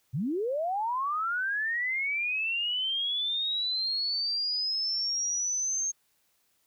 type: linear sweep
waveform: sine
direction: up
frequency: 110 to 6440 Hz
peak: -27 dBFS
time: 0.13-5.92 s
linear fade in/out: 20 ms
effects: white hiss -71 dBFS RMS until 6.66 s